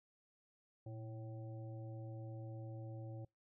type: harmonic tone with a mistuned harmonic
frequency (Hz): 110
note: A2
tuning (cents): 0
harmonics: 1 / 3 / 5 / 7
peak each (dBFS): -46 / -55 / -56 / -62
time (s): 0.86-3.25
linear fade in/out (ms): 5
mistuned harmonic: 1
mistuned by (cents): +87
effects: noise-tail reverb RT60 0.2 s tail -26 dB re dry